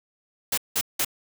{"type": "noise bursts", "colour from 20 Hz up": "white", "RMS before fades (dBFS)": -24, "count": 3, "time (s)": [0.52, 1.048], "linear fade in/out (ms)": 5, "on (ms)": 56, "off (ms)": 180, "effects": []}